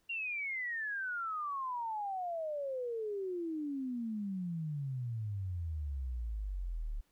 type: exponential sweep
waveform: sine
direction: down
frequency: 2794 to 35.22 Hz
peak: -35 dBFS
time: 0.09-7.01 s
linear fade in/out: 10 ms
effects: pink hiss -75 dBFS RMS until 7.11 s